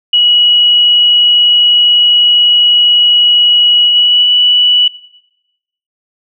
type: tone with pitch glide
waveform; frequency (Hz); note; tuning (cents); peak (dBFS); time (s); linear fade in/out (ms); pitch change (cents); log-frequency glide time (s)
sine; 2918 to 2952; F#7 to F#7; -25 to -5; -5; 0.13-4.88; 5; +20; 3.83-4.29
effects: noise-tail reverb RT60 1.0 s tail -20 dB re dry